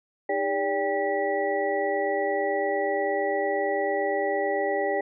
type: tone cluster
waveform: sine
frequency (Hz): 313.4 / 402.2 / 575 / 793 / 1946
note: D#4 / G4 / D5 / G5 / B6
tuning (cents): +13 / +44 / -37 / +20 / -26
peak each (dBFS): -35 / -28 / -28 / -29 / -32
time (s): 0.29-5.01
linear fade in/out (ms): 5
effects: none